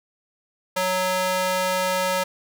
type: tone with high-pass filter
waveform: square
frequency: 184.9 Hz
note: F#3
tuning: 1 cent flat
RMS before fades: -23 dBFS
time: 0.76-2.24 s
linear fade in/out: 10 ms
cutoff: 620 Hz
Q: 1.1
effects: none